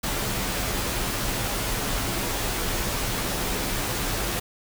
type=noise with comb filter; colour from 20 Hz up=pink; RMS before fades=-27 dBFS; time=0.03-4.4 s; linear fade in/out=10 ms; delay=13 ms; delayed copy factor=-0.55; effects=none